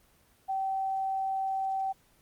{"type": "tone", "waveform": "sine", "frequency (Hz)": 771, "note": "G5", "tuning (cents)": -29, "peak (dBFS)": -28, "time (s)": [0.48, 1.93], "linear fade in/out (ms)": 20, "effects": ["pink hiss -64 dBFS RMS until 2.21 s", "Opus 24 kbps"]}